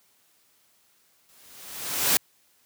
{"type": "noise with exponential growth", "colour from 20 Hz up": "white", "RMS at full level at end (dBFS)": -19, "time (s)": [1.29, 2.17], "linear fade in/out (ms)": 0, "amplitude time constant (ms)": 190, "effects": ["white hiss -64 dBFS RMS until 2.65 s", "high-pass 80 Hz 12 dB/octave"]}